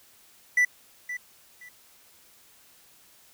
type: tone with echo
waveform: triangle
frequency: 1975.5 Hz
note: B6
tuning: in tune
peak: -16 dBFS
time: 0.57-0.65 s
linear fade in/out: 5 ms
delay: 520 ms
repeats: 2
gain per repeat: -13 dB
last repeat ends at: 1.69 s
effects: white hiss -57 dBFS RMS until 3.33 s